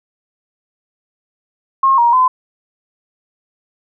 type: tone with pitch steps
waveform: sine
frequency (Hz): 1075 / 945 / 1021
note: C6 / A#5 / C6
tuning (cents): +47 / +23 / -43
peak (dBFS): -8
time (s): 1.83-2.28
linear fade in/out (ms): 5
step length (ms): 150
effects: none